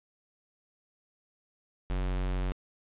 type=tone; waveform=square; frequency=46.06 Hz; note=F#1; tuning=7 cents flat; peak=-29 dBFS; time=1.9-2.52 s; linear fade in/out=0 ms; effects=resampled to 8000 Hz + 11-bit